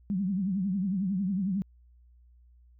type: tone with vibrato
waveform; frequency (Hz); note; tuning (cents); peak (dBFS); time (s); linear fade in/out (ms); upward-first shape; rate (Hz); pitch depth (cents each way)
sine; 191.7; G3; -38; -26; 0.1-1.62; 0; triangle; 11; 160
effects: added 60 Hz sine -55 dBFS peak until 2.79 s